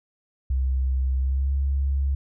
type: tone with pitch glide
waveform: sine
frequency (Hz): 65.3 to 68.67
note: C2 to C#2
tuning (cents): -3 to -16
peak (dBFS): -20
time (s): 0.5-2.15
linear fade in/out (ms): 5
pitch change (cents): +87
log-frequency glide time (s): 1.18-1.53
effects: none